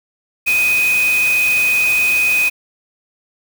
sine tone in noise, 2500 Hz, D#7, 8 cents sharp, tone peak -12 dBFS, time 0.46-2.5 s, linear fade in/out 20 ms, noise white, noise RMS -25 dBFS, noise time 0.46-2.5 s, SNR +10 dB, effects none

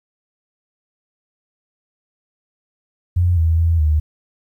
sine tone with pitch steps, 88.3 / 81.6 / 83.1 / 76.5 Hz, F2 / E2 / E2 / D#2, +20 / -17 / +15 / -29 cents, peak -12 dBFS, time 3.16-4 s, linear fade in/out 10 ms, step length 210 ms, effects 9-bit

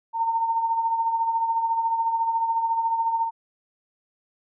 sine tone with tremolo, 912 Hz, A#5, 38 cents flat, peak -18 dBFS, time 0.13-3.31 s, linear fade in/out 50 ms, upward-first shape triangle, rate 14 Hz, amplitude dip 60%, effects none

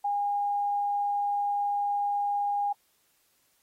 sine tone, 814 Hz, G#5, 35 cents flat, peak -25 dBFS, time 0.04-2.73 s, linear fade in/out 10 ms, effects white hiss -69 dBFS RMS until 3.62 s + AAC 48 kbps

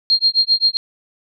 sine tone with tremolo, 4218 Hz, C8, 13 cents sharp, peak -9 dBFS, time 0.1-0.77 s, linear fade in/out 0 ms, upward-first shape sine, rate 7.6 Hz, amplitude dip 100%, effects none

